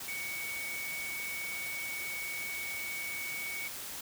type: tone in noise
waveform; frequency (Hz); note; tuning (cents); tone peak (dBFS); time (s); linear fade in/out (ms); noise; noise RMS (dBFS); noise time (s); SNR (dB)
sine; 2239; C#7; +17; -37; 0.08-3.68; 5; white; -42; 0-4.01; +2
effects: none